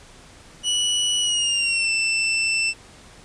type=tone with pitch glide; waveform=sawtooth; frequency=2943 to 2668 Hz; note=F#7 to E7; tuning=-10 to +20 cents; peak=-16 dBFS; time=0.63-2.74 s; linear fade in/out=50 ms; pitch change=-170 cents; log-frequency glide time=1.2-1.91 s; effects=pink hiss -47 dBFS RMS until 3.24 s + resampled to 22050 Hz